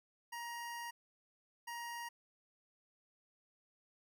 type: tone bursts at uneven times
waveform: 25% pulse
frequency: 944 Hz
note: A#5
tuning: 22 cents sharp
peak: -39 dBFS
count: 2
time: 0.32-0.91 / 1.67-2.09 s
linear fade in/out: 10 ms
effects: none